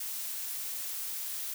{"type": "noise", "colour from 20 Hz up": "blue", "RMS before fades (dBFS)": -37, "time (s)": [0, 1.54], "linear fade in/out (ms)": 5, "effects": []}